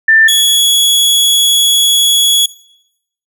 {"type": "tone pair in turn", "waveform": ["sine", "sawtooth"], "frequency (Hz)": [1781, 3362], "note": ["A6", "G#7"], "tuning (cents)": [21, 20], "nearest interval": "major seventh", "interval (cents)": 1099, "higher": "second", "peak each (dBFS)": -4, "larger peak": "neither", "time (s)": [[0.08, 0.28], [0.28, 2.46]], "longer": "second", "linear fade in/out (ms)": 5, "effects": ["noise-tail reverb RT60 0.8 s tail -19 dB re dry"]}